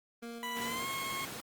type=tone with tremolo; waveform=25% pulse; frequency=233.7 Hz; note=A#3; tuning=5 cents sharp; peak=-37 dBFS; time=0.22-0.85 s; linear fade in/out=10 ms; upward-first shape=square; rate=3 Hz; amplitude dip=30%
type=tone with pitch glide; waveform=20% pulse; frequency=987.8 to 1083.4 Hz; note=B5 to C#6; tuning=0 to -40 cents; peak=-31 dBFS; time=0.43-1.25 s; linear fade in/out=0 ms; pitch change=+160 cents; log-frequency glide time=0.63-0.87 s
type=noise; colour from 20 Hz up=pink; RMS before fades=-42 dBFS; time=0.56-1.41 s; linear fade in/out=10 ms
effects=high-pass 150 Hz 12 dB/octave + Opus 24 kbps